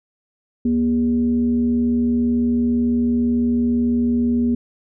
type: tone with frequency modulation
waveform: sine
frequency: 240 Hz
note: B3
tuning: 49 cents flat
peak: -15 dBFS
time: 0.65-4.55 s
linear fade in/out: 5 ms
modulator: 166 Hz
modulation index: 0.38
effects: none